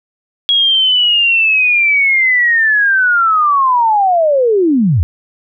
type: linear sweep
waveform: sine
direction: down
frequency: 3322 to 69.1 Hz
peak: -8 dBFS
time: 0.49-5.03 s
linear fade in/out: 0 ms
effects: none